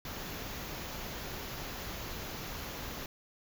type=band-stop noise; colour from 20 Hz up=pink; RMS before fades=-41 dBFS; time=0.05-3.06 s; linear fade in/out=2 ms; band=7100 to 11000 Hz; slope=96 dB/octave; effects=none